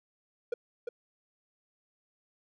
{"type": "tone with echo", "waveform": "triangle", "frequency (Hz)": 476.9, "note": "A#4", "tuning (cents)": 39, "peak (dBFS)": -26, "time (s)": [0.52, 0.54], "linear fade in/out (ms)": 5, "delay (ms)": 350, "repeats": 1, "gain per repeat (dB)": -5, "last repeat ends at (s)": 0.89, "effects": []}